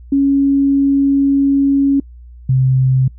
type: tone pair in turn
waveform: sine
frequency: 277.2 / 130.58 Hz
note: C#4 / C3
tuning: 0 / -3 cents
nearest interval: octave + minor second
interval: 1303 cents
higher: first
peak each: -9 dBFS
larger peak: neither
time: 0.12-2 / 2.49-3.08 s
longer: first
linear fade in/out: 5 ms
effects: noise-tail reverb RT60 0.1 s tail -26 dB re dry + added 60 Hz sine -34 dBFS peak until 3.18 s